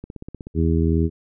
click train, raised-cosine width 3 ms, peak -21 dBFS, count 8, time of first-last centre 0.04-0.469 s, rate 16.3 Hz
harmonic tone, 81.7 Hz, E2, 15 cents flat, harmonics 1 / 2 / 3 / 4 / 5, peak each -19 / -22 / -24 / -25 / -26 dBFS, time 0.54-1.1 s, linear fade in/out 50 ms
effects none

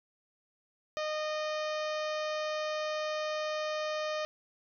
harmonic tone, 614 Hz, D#5, 23 cents flat, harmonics 1 / 2 / 3 / 4 / 5 / 6 / 7 / 8 / 9 / 10, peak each -33 / -39 / -43 / -45 / -47 / -49 / -50 / -51 / -52 / -53 dBFS, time 0.97-4.25 s, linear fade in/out 0 ms, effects none

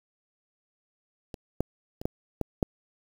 clicks, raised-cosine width 2 ms, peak -25 / -12 / -25 / -13 / -14 / -10 dBFS, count 6, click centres 1.342 / 1.606 / 2.015 / 2.055 / 2.413 / 2.628 s, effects 7-bit

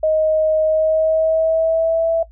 sine tone with pitch glide, 626 to 659.4 Hz, D#5 to E5, +10 to 0 cents, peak -13 dBFS, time 0.03-2.23 s, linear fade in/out 5 ms, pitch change +90 cents, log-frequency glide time 0.64-2.11 s, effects noise-tail reverb RT60 0.1 s tail -19 dB re dry + added 54 Hz sine -41 dBFS peak until 2.31 s

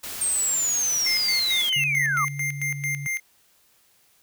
white noise, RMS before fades -34 dBFS, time 0.03-1.7 s, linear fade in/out 10 ms
sine linear sweep, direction down, 8610 to 1092 Hz, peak -21 dBFS, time 0.21-2.25 s, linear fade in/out 5 ms
square tone with tremolo, 2100 Hz, C7, 6 cents sharp, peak -25 dBFS, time 1.06-3.2 s, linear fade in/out 5 ms, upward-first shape square, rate 4.5 Hz, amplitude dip 80%
sine tone, 141.8 Hz, C#3, 40 cents sharp, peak -30 dBFS, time 1.76-3.07 s, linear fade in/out 5 ms
effects white hiss -61 dBFS RMS until 4.22 s

